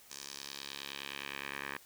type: tone with band-pass filter sweep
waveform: 10% pulse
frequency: 69.7 Hz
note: C#2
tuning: 10 cents sharp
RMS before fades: -44 dBFS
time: 0.1-1.77 s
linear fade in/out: 5 ms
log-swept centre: 6400 to 1800 Hz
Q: 1.8
effects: white hiss -59 dBFS RMS until 1.85 s